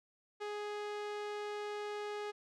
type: tone with low-pass filter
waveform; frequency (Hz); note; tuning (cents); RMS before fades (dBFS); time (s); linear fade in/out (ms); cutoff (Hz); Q
sawtooth; 416.1; G#4; +3; -41; 0.4-2.32; 20; 5000; 0.54
effects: none